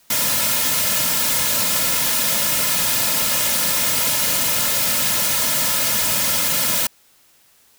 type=noise with comb filter; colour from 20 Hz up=white; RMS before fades=-19 dBFS; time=0.1-6.87 s; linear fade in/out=5 ms; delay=2.6 ms; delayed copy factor=-0.8; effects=white hiss -55 dBFS RMS until 7.78 s